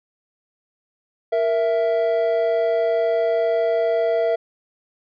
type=tone pair together; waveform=triangle; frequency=466.2 / 661.1 Hz; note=A#4 / E5; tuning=0 / +5 cents; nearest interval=tritone; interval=605 cents; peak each=-19 / -17 dBFS; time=1.32-4.36 s; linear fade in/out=10 ms; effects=resampled to 11025 Hz